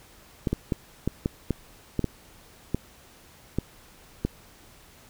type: clicks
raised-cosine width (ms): 3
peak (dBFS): -11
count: 11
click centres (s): 0.472 / 0.53 / 0.722 / 1.076 / 1.259 / 1.507 / 1.993 / 2.043 / 2.746 / 3.586 / 4.25
effects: pink hiss -53 dBFS RMS until 5.09 s